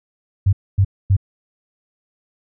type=tone bursts; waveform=sine; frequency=97.2 Hz; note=G2; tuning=14 cents flat; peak=-10 dBFS; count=3; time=0.46-1.167 s; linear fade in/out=10 ms; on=69 ms; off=250 ms; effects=none